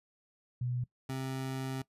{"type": "tone pair in turn", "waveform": ["sine", "25% pulse"], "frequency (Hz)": [123.47, 132.32], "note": ["B2", "C3"], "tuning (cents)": [0, 20], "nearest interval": "minor second", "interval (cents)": 120, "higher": "second", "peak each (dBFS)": [-31, -31], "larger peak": "neither", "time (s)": [[0.61, 0.84], [1.09, 1.82]], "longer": "second", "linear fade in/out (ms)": 5, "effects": ["noise-tail reverb RT60 0.1 s tail -20 dB re dry", "resampled to 32000 Hz"]}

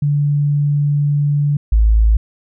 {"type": "tone pair in turn", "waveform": "sine", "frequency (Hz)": [145.2, 54.39], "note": ["D3", "A1"], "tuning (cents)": [-19, -19], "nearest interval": "octave + perfect fourth", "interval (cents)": 1700, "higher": "first", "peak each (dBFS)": [-12, -8], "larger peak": "second", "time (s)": [[0.02, 1.57], [1.72, 2.17]], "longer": "first", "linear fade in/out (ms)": 5, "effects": []}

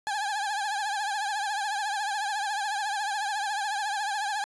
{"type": "tone with vibrato", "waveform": "30% pulse", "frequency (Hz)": 824, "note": "G#5", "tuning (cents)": -14, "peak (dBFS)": -25, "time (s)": [0.07, 4.44], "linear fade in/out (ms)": 0, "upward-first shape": "triangle", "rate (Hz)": 14, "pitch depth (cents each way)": 110, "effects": ["resampled to 22050 Hz"]}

